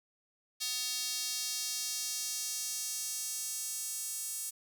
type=tone with high-pass filter sweep; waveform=square; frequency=250 Hz; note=B3; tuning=21 cents sharp; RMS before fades=-37 dBFS; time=0.6-4.51 s; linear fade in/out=20 ms; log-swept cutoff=4500 to 8200 Hz; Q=1.8; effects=none